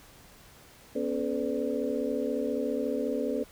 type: tone cluster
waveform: sine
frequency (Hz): 245.5 / 280 / 431.7 / 502 / 586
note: B3 / C#4 / A4 / B4 / D5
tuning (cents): -10 / +18 / -33 / +28 / -4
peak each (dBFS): -34 / -33 / -33 / -33 / -37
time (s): 0.95-3.44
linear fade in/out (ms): 10
effects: pink hiss -54 dBFS RMS until 3.51 s